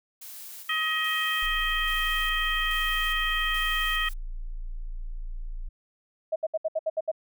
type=noise with tremolo; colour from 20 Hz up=blue; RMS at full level=-42 dBFS; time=0.21-4.14 s; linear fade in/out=10 ms; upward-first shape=square; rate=1.2 Hz; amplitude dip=45%
type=harmonic tone; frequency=632 Hz; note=D#5; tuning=27 cents sharp; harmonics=2 / 3 / 4 / 5; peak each=-31 / -28 / -33 / -30 dBFS; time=0.69-4.09 s; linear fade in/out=5 ms
type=tone; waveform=sine; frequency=28.45 Hz; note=A#0; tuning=41 cents flat; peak=-31 dBFS; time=1.42-5.69 s; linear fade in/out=10 ms
type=tone bursts; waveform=sine; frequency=636 Hz; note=D#5; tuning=38 cents sharp; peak=-23 dBFS; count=8; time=6.32-7.116 s; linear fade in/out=10 ms; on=40 ms; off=68 ms
effects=none